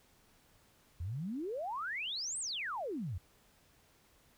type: exponential two-way sweep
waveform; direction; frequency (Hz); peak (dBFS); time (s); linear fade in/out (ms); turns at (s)
sine; up then down; 77.78 to 8930 to 77.78; -36; 1-3.18; 5; 2.39
effects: pink hiss -67 dBFS RMS until 4.37 s